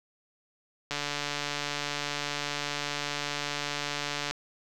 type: click train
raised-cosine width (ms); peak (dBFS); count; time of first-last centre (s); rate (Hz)
0.2; -14; 494; 0.91-4.31; 145
effects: none